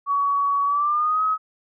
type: tone with pitch glide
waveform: sine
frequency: 1128 to 1273.5 Hz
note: C#6 to D#6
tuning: +30 to +40 cents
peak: -18 dBFS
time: 0.06-1.38 s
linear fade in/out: 50 ms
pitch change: +210 cents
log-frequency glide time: 0.65-1.23 s
effects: none